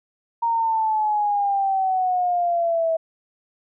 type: exponential sweep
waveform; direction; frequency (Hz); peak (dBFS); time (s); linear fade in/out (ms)
sine; down; 934 to 647; -18; 0.42-2.97; 10
effects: none

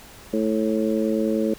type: harmonic tone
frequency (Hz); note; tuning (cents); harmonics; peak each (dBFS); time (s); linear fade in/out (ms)
109.6; A2; -6; 2 / 3 / 4 / 5; -23 / -25 / -26 / -27; 0.33-1.54; 5
effects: pink hiss -45 dBFS RMS until 1.58 s

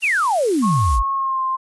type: noise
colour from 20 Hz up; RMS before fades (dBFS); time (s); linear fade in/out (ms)
blue; -31; 0-1; 50
type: exponential sweep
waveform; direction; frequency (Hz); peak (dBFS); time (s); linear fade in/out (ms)
sine; down; 2876 to 45.17; -15; 0.02-1.03; 20
type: tone with pitch glide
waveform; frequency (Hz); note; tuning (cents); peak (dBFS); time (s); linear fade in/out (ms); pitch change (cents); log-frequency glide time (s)
sine; 1090 to 1050.4; C#6 to C6; -29 to +6; -18; 0.62-1.57; 20; -65; 1.14-1.41
effects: resampled to 24000 Hz

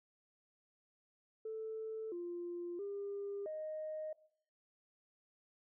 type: tone with pitch steps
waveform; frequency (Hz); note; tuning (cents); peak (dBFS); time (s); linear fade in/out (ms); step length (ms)
sine; 440.6 / 348.3 / 401.9 / 621; A4 / F4 / G4 / D#5; +2 / -5 / +43 / -3; -39; 1.45-4.13; 5; 670
effects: noise-tail reverb RT60 0.6 s tail -20 dB re dry + tanh soft clip ceiling -35 dBFS

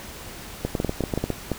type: clicks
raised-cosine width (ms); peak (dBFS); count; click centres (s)
2; -10; 12; 0.65 / 0.752 / 0.801 / 0.847 / 0.894 / 1.007 / 1.038 / 1.138 / 1.176 / 1.24 / 1.303 / 1.517
effects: pink hiss -39 dBFS RMS until 1.58 s

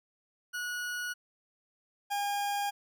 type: tone pair in turn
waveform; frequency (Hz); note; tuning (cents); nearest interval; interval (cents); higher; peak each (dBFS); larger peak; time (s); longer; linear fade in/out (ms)
40% pulse; 1460 / 811.4; F#6 / G#5; -24 / -41; minor seventh; 1017; first; -33 / -29; second; 0.53-1.14 / 2.1-2.71; neither; 20
effects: none

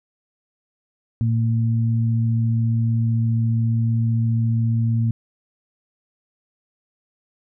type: tone pair together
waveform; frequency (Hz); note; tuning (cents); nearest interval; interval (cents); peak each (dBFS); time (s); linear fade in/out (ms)
sine; 114.5 / 228.5; A#2 / A#3; -31 / -34; octave; 1197; -17 / -25; 1.21-5.11; 0
effects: none

